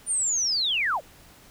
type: linear sweep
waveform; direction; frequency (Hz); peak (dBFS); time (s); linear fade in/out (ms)
sine; down; 9280 to 466.2; -22; 0.06-1.01; 50
effects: pink hiss -52 dBFS RMS until 1.5 s